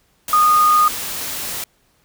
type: tone in noise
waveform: sine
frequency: 1230 Hz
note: D#6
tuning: 20 cents flat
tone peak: -10 dBFS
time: 0.33-0.88 s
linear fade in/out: 2 ms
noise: white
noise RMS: -26 dBFS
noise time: 0.28-1.64 s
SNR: +13 dB
effects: pink hiss -60 dBFS RMS until 2.04 s